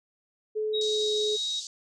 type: tone with pitch glide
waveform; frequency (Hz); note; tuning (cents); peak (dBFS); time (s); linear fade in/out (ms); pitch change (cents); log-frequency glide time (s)
sine; 430.1 to 424.2; A4 to G#4; -39 to +37; -26; 0.55-1.37; 20; -24; 0.74-1.14
type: tone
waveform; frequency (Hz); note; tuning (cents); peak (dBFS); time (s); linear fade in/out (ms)
sine; 3800; A#7; +33; -28; 0.73-1.61; 20
type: band-pass noise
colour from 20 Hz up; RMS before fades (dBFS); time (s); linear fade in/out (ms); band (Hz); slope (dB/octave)
pink; -39; 0.81-1.67; 2; 3800 to 7600; 48
effects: none